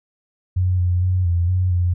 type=tone with pitch steps; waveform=sine; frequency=91.4 / 89.2 / 91.8 / 86.4 / 91.7 / 88.6 Hz; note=F#2 / F2 / F#2 / F2 / F#2 / F2; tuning=-21 / +37 / -13 / -18 / -15 / +25 cents; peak=-15 dBFS; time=0.56-1.94 s; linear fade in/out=10 ms; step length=230 ms; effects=none